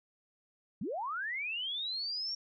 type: linear sweep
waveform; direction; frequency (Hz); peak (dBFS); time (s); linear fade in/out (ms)
sine; up; 150 to 5588; -34; 0.81-2.35; 5
effects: none